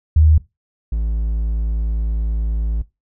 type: tone pair in turn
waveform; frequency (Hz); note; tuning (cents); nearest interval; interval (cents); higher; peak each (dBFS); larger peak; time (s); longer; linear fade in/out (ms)
sine / triangle; 77.78 / 54.85; D#2 / A1; 0 / -5; tritone; 605; first; -8 / -15; first; 0.16-0.38 / 0.92-2.82; second; 5
effects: noise-tail reverb RT60 0.2 s tail -18 dB re dry